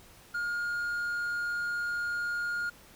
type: tone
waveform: triangle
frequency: 1421 Hz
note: F6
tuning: 30 cents sharp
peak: -28 dBFS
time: 0.34-2.7 s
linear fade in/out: 10 ms
effects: pink hiss -55 dBFS RMS until 2.95 s